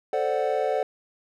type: chord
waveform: triangle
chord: D dominant seventh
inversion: second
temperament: equal with one note detuned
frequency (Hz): 440 / 523.3 / 587.3 / 742.6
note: A4 / C5 / D5 / F#5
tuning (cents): 0 / 0 / 0 / +6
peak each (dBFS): -26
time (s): 0.13-0.83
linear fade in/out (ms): 2
effects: none